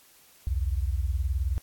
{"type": "beating tone pair", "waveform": "sine", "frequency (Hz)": [61.74, 80.74], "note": ["B1", "E2"], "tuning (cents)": [0, -35], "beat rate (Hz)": 19, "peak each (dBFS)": [-26, -29], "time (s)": [0.47, 1.58], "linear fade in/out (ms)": 0, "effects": ["white hiss -57 dBFS RMS until 1.62 s", "AAC 64 kbps"]}